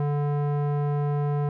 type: tone with low-pass filter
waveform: square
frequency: 145.5 Hz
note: D3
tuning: 16 cents flat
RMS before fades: -25 dBFS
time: 0-1.49 s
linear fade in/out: 2 ms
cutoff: 940 Hz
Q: 1
effects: none

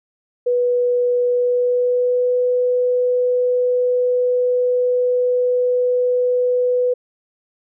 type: tone with pitch glide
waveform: sine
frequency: 490.2 to 496.2 Hz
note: B4 to B4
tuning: -13 to +8 cents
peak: -14 dBFS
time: 0.46-6.94 s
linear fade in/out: 10 ms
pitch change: +21 cents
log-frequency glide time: 1.26-2.34 s
effects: none

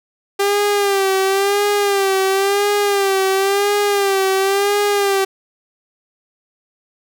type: tone with vibrato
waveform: sawtooth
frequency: 396.6 Hz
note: G4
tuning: 20 cents sharp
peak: -10 dBFS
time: 0.39-5.25 s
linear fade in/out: 10 ms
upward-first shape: sine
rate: 0.96 Hz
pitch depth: 61 cents each way
effects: none

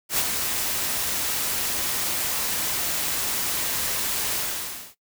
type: noise with ADSR envelope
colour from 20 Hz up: white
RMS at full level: -21 dBFS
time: 0.09-4.95 s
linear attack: 93 ms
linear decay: 49 ms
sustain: -5 dB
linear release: 590 ms
effects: noise-tail reverb RT60 0.1 s tail -17 dB re dry

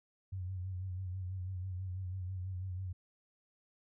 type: tone with vibrato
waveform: sine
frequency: 92.6 Hz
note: F#2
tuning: 2 cents sharp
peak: -37 dBFS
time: 0.32-2.93 s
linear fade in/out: 10 ms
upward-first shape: sine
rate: 6.1 Hz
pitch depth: 54 cents each way
effects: none

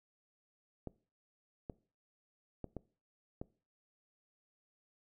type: clicks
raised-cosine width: 2 ms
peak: -28 dBFS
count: 5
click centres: 0.873 / 1.698 / 2.643 / 2.767 / 3.415 s
effects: noise-tail reverb RT60 0.4 s tail -21 dB re dry

